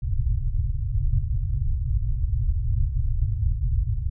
pink low-pass noise, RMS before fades -23 dBFS, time 0.02-4.1 s, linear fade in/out 10 ms, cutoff 130 Hz, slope 96 dB/octave, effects none

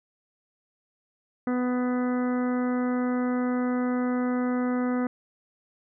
harmonic tone, 248.9 Hz, B3, 14 cents sharp, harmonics 1 / 2 / 3 / 4 / 5 / 6 / 7 / 8, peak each -24 / -32 / -38 / -42 / -38 / -42 / -47 / -45 dBFS, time 1.47-5.07 s, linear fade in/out 2 ms, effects none

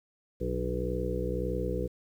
harmonic tone with a mistuned harmonic, 61.74 Hz, B1, in tune, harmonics 1 / 2 / 3 / 5 / 6 / 7 / 8, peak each -34 / -38 / -37 / -39 / -38 / -37 / -35 dBFS, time 0.4-1.88 s, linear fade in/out 20 ms, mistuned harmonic 5, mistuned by -44 cents, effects 10-bit

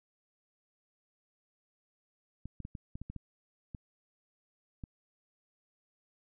clicks, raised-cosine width 5 ms, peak -29 dBFS, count 10, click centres 2.456 / 2.603 / 2.651 / 2.752 / 2.955 / 3.016 / 3.1 / 3.163 / 3.748 / 4.838 s, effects none

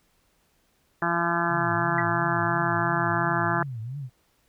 harmonic tone, 170.5 Hz, F3, 41 cents flat, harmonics 1 / 2 / 4 / 5 / 6 / 7 / 8 / 9 / 10, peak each -31 / -31 / -31 / -31 / -31 / -31 / -31 / -31 / -31 dBFS, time 1.02-3.63 s, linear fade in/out 2 ms
sine tone with vibrato, 125.9 Hz, B2, 34 cents sharp, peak -31 dBFS, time 1.48-4.1 s, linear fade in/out 50 ms, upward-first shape triangle, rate 2.9 Hz, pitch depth 280 cents each way
sine tone with exponential decay, 1946 Hz, B6, 26 cents flat, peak -22 dBFS, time 1.98-2.07 s, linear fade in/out 5 ms, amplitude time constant 18 ms
effects pink hiss -67 dBFS RMS until 4.48 s

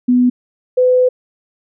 sine tone pair in turn, 247.9 / 504.3 Hz, B3 / B4, +7 / +36 cents, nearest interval octave, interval 1229 cents, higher second, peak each -8 dBFS, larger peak neither, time 0.08-0.3 / 0.77-1.09 s, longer second, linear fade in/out 10 ms, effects none

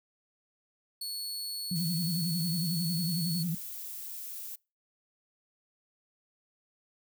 sawtooth tone, 4400 Hz, C#8, 14 cents flat, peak -32 dBFS, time 1.01-3.43 s, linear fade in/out 5 ms
sine tone with vibrato, 169.1 Hz, E3, 44 cents sharp, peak -29 dBFS, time 1.71-3.55 s, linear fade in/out 5 ms, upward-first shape sine, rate 11 Hz, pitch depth 130 cents each way
violet noise, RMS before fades -41 dBFS, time 1.75-4.56 s, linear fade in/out 10 ms
effects noise-tail reverb RT60 0.3 s tail -26 dB re dry

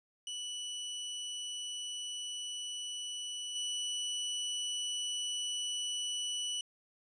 sawtooth tone with level steps, 2960 Hz, F#7, in tune, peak -35 / -31 dBFS, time 0.27-6.61 s, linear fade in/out 2 ms, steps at 3.55 s, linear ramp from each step 10 ms, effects resampled to 22050 Hz

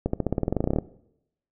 accelerating click train, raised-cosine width 2 ms, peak -10 dBFS, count 17, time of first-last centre 0.06-0.786 s, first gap 74 ms, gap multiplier 0.93, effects noise-tail reverb RT60 0.8 s tail -19 dB re dry

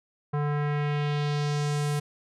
square tone with low-pass filter sweep, 146.83 Hz, D3, in tune, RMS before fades -27 dBFS, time 0.33-2 s, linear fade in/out 10 ms, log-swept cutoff 1200 to 11000 Hz, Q 1.5, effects none

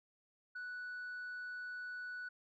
sine tone, 1480 Hz, F#6, in tune, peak -40 dBFS, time 0.55-2.29 s, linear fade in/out 10 ms, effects tanh soft clip ceiling -41 dBFS

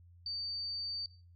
sine tone, 4600 Hz, D8, 37 cents flat, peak -36 dBFS, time 0.26-1.06 s, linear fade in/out 2 ms, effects noise-tail reverb RT60 0.4 s tail -17 dB re dry + added 87 Hz sine -56 dBFS peak until 1.35 s

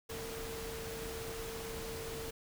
sine tone in noise, 452.5 Hz, A4, 48 cents sharp, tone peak -43 dBFS, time 0.09-2.31 s, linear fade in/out 10 ms, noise pink, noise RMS -44 dBFS, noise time 0.09-2.31 s, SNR -2 dB, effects none

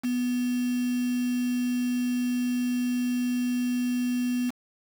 sine tone with quantisation, 246.9 Hz, B3, in tune, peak -24 dBFS, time 0.03-4.51 s, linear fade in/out 20 ms, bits 6, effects none

